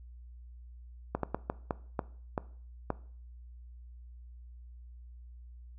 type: slowing click train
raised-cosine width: 1 ms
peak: -16 dBFS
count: 8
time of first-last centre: 1.15-2.903 s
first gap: 83 ms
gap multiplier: 1.36
effects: noise-tail reverb RT60 0.5 s tail -19 dB re dry + added 60 Hz sine -47 dBFS peak until 5.78 s